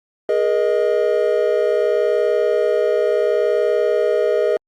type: chord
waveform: triangle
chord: Ab suspended second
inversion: none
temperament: equal with one note detuned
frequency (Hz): 415.3 / 476 / 622.3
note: Ab4 / Bb4 / Eb5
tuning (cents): 0 / +36 / 0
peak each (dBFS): -17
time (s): 0.29-4.57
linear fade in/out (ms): 2
effects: Opus 48 kbps